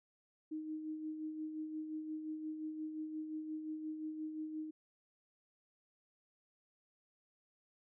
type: tone with tremolo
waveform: sine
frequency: 311.1 Hz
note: D#4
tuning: in tune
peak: -38 dBFS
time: 0.51-4.71 s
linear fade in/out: 10 ms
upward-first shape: sine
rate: 5.7 Hz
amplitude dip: 45%
effects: none